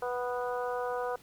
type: harmonic tone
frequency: 246.6 Hz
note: B3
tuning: 2 cents flat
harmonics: 2 / 3 / 4 / 5 / 6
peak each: -33 / -37 / -39 / -41 / -43 dBFS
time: 0.02-1.16 s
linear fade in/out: 5 ms
effects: pink hiss -58 dBFS RMS until 1.22 s